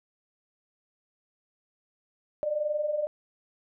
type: tone pair together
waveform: sine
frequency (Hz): 581.7 / 603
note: D5 / D5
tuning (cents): -17 / +46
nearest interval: minor second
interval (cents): 63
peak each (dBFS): -33 / -27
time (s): 2.43-3.07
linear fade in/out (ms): 0
effects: none